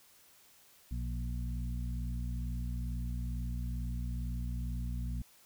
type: harmonic tone with a mistuned harmonic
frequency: 60 Hz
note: B1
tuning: 49 cents flat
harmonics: 1 / 2 / 3 / 4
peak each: -35 / -41 / -45 / -47 dBFS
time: 0.91-5.22 s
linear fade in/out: 5 ms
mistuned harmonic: 2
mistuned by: +32 cents
effects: white hiss -62 dBFS RMS until 5.45 s